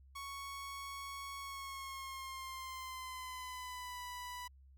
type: tone with pitch glide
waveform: sawtooth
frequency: 1108.7 to 987.7 Hz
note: C#6 to B5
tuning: 0 to 0 cents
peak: -40 dBFS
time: 0.15-4.48 s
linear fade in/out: 10 ms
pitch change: -200 cents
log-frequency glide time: 1.39-4.01 s
effects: added 67 Hz sine -58 dBFS peak until 4.77 s